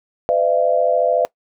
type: tone cluster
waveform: sine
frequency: 506 / 605 / 679 Hz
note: B4 / D#5 / F5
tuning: +42 / -49 / -49 cents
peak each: -18 dBFS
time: 0.29-1.25 s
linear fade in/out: 0 ms
effects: noise-tail reverb RT60 0.1 s tail -22 dB re dry